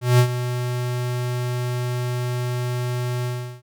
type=tone with ADSR envelope; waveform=square; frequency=123.47 Hz; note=B2; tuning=in tune; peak=-11 dBFS; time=0.01-3.62 s; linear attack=180 ms; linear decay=80 ms; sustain=-12 dB; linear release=370 ms; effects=none